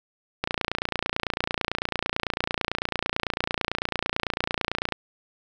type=click train; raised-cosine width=0.3 ms; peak=-8 dBFS; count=131; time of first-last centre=0.44-4.923 s; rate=29 Hz; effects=none